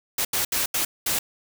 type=noise bursts at uneven times; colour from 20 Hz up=white; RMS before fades=-24 dBFS; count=5; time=0.18-0.25 / 0.33-0.45 / 0.52-0.66 / 0.74-0.85 / 1.06-1.19 s; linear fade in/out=5 ms; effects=none